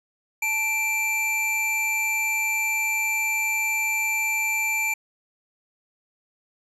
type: tone pair together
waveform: square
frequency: 875.1 / 2351 Hz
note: A5 / D7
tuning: -10 / +1 cents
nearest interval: octave + perfect fourth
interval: 1711 cents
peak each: -34 / -23 dBFS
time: 0.42-4.94 s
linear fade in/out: 5 ms
effects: resampled to 32000 Hz